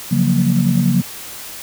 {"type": "chord", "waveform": "sine", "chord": "Gb major seventh", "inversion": "second", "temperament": "equal", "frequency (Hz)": [138.59, 174.61, 185, 233.1], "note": ["Db3", "F3", "Gb3", "Bb3"], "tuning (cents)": [0, 0, 0, 0], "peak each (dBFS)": -17, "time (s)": [0.11, 1.02], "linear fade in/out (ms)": 10, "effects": ["tanh soft clip ceiling -3 dBFS", "white hiss -32 dBFS RMS until 1.62 s"]}